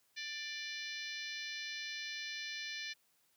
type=harmonic tone with a mistuned harmonic; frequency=590 Hz; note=D5; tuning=8 cents sharp; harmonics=3 / 4 / 5 / 6 / 7 / 8 / 9 / 10; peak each=-46 / -46 / -51 / -49 / -48 / -53 / -53 / -54 dBFS; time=0.16-2.94 s; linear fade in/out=20 ms; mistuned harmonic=8; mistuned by=+24 cents; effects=white hiss -74 dBFS RMS until 3.36 s + high-pass 80 Hz 12 dB/octave